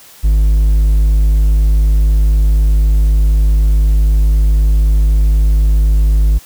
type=tone with hard clipping; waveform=triangle; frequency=52 Hz; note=G#1; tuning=3 cents sharp; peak=-8 dBFS; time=0.23-6.39 s; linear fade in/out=20 ms; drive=6 dB; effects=white hiss -40 dBFS RMS until 6.45 s